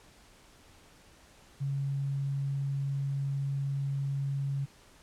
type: tone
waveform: sine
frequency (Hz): 138.59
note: C#3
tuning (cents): 0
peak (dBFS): -29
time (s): 1.6-4.66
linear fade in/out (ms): 20
effects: pink hiss -58 dBFS RMS until 5.02 s + low-pass 10000 Hz 12 dB/octave